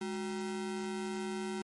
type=ring-modulated tone; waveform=square; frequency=288 Hz; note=D4; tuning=34 cents flat; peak=-33 dBFS; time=0.01-1.62 s; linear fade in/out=5 ms; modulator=80.5 Hz; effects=MP3 48 kbps